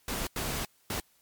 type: noise bursts at uneven times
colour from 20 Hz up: pink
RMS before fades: -33 dBFS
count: 3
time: 0.08-0.27 / 0.36-0.65 / 0.9-1 s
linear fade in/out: 2 ms
effects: white hiss -66 dBFS RMS until 1.21 s + MP3 96 kbps